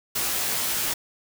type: noise with comb filter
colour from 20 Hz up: white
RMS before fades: -26 dBFS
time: 0.15-0.94 s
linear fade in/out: 10 ms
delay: 17 ms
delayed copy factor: +0.75
effects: none